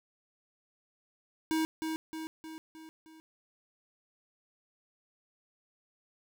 square tone with echo, 318.4 Hz, D#4, 40 cents sharp, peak -28 dBFS, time 1.51-1.65 s, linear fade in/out 0 ms, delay 310 ms, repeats 5, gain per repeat -5 dB, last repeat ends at 3.2 s, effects none

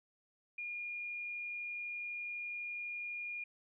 sine tone, 2424 Hz, D#7, 46 cents flat, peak -39 dBFS, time 0.58-3.44 s, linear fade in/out 5 ms, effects none

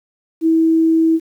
sine tone, 324.5 Hz, E4, 27 cents flat, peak -10 dBFS, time 0.41-1.2 s, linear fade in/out 50 ms, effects 8-bit

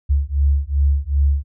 sine beating tone pair, 69.3 / 71.9 Hz, C#2 / D2, 0 / -36 cents, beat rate 2.6 Hz, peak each -17 dBFS, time 0.09-1.44 s, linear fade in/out 20 ms, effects none

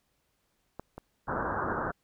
clicks, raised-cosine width 1 ms, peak -24 / -27 dBFS, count 2, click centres 0.796 / 0.98 s
white low-pass noise, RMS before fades -32 dBFS, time 1.27-1.92 s, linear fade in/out 20 ms, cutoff 1600 Hz, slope 96 dB/octave
effects pink hiss -75 dBFS RMS until 2.03 s

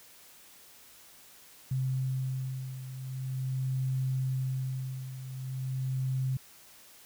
sine beating tone pair, 130.81 / 131.24 Hz, C3 / C3, 0 / +6 cents, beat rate 0.43 Hz, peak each -31 / -36 dBFS, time 1.71-6.37 s, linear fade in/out 5 ms, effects white hiss -55 dBFS RMS until 7.05 s

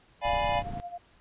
square chord, D diminished seventh, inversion none, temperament equal, 587.3 / 698.5 / 830.6 / 987.8 Hz, D5 / F5 / Ab5 / Cb6, 0 / 0 / 0 / 0 cents, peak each -32 / -31 / -30 / -33 dBFS, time 0.21-0.63 s, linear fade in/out 50 ms
brown noise, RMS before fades -38 dBFS, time 0.25-0.8 s, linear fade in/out 0 ms
sine tone with tremolo, 701 Hz, F5, 6 cents sharp, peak -34 dBFS, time 0.29-0.98 s, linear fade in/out 5 ms, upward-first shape sine, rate 11 Hz, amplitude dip 75%
clicks, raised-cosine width 5 ms, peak -28 dBFS, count 12, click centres 0.336 / 0.367 / 0.447 / 0.493 / 0.524 / 0.555 / 0.591 / 0.622 / 0.67 / 0.706 / 0.737 / 0.773 s
effects pink hiss -61 dBFS RMS until 1.2 s + resampled to 8000 Hz

